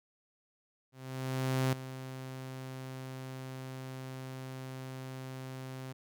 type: tone with ADSR envelope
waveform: sawtooth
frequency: 130.81 Hz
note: C3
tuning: in tune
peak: -23 dBFS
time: 0.92-5.93 s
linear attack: 810 ms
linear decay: 4 ms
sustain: -14 dB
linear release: 12 ms
effects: none